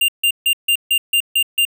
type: tone bursts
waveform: square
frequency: 2794 Hz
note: F7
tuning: in tune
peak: -13 dBFS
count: 8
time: 0.01-1.652 s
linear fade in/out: 5 ms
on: 74 ms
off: 150 ms
effects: none